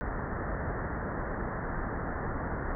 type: low-pass noise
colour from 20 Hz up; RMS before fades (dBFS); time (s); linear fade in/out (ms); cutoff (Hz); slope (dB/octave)
pink; -34; 0.01-2.75; 0; 1900; 96
effects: none